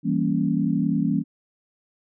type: chord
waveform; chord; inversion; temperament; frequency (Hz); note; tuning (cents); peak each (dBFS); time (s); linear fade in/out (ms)
sine; E diminished seventh; none; equal; 164.81 / 196 / 233.1 / 277.2; E3 / G3 / Bb3 / Db4; 0 / 0 / 0 / 0; -25; 0.03-1.24; 50
effects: none